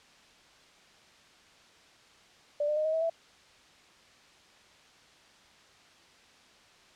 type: tone with pitch steps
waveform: sine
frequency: 587.3 / 601.4 / 615.8 / 630.5 / 645.7 / 661.1 Hz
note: D5 / D5 / D#5 / D#5 / E5 / E5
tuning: 0 / +41 / -18 / +23 / -36 / +5 cents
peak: -26 dBFS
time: 2.6-3.098 s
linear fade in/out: 5 ms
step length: 83 ms
effects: white hiss -58 dBFS RMS until 6.95 s + low-pass 5000 Hz 12 dB/octave